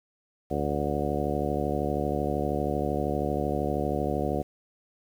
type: harmonic tone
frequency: 72.8 Hz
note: D2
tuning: 15 cents flat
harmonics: 1 / 2 / 3 / 4 / 5 / 6 / 7 / 8 / 10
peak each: -34 / -34 / -34 / -34 / -34 / -34 / -34 / -34 / -34 dBFS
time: 0.5-4.43 s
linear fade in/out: 20 ms
effects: 9-bit